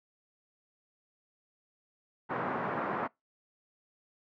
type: band-pass noise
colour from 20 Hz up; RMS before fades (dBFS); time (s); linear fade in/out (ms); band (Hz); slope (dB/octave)
white; -34; 2.29-3.08; 20; 130 to 1400; 24
effects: noise-tail reverb RT60 0.2 s tail -25 dB re dry